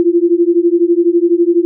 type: beating tone pair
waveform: sine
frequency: 338.2 / 350.2 Hz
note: E4 / F4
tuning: +44 / +5 cents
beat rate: 12 Hz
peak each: -11 dBFS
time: 0-1.65 s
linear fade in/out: 0 ms
effects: none